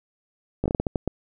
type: slowing click train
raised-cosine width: 2 ms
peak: -10 dBFS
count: 9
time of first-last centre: 0.64-1.077 s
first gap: 17 ms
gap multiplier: 1.32
effects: none